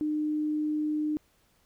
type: tone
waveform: sine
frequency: 303.5 Hz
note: D#4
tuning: 43 cents flat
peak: -26 dBFS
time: 0.01-1.17 s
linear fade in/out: 0 ms
effects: pink hiss -67 dBFS RMS until 1.65 s